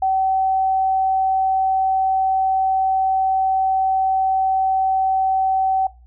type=tone; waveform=sine; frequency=764 Hz; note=G5; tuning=45 cents flat; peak=-15 dBFS; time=0.02-5.87 s; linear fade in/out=5 ms; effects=noise-tail reverb RT60 0.3 s tail -20 dB re dry + added 60 Hz sine -44 dBFS peak until 6.06 s